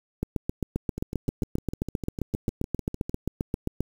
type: two click trains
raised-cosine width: 3 ms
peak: -19 / -13 dBFS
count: 15 / 28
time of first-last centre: 0.98-3.095 / 0.23-3.806 s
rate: 6.62 / 7.55 Hz
effects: 7-bit